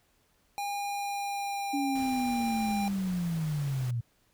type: tone with pitch glide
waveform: square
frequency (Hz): 810 to 797.5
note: G#5 to G5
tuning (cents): -43 to +30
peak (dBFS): -32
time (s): 0.58-2.88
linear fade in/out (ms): 0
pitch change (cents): -27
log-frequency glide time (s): 0.76-1.89
type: linear sweep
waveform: sine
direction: down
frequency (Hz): 286.4 to 114.8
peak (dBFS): -28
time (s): 1.73-4.01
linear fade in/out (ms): 10
type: noise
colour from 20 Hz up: pink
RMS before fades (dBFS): -46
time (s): 1.95-3.91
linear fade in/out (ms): 5
effects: pink hiss -69 dBFS RMS until 4.33 s